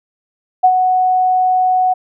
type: tone with ADSR envelope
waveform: sine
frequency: 740 Hz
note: F#5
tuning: in tune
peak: -4 dBFS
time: 0.63-1.94 s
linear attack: 16 ms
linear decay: 64 ms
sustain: -6 dB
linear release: 14 ms
effects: none